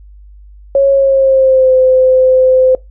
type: tone with pitch glide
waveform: sine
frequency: 550 to 516.1 Hz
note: C#5 to C5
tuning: -14 to -24 cents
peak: -5 dBFS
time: 0.75-2.75 s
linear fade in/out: 2 ms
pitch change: -110 cents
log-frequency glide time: 0.9-1.73 s
effects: noise-tail reverb RT60 0.2 s tail -22 dB re dry + added 50 Hz sine -34 dBFS peak until 2.9 s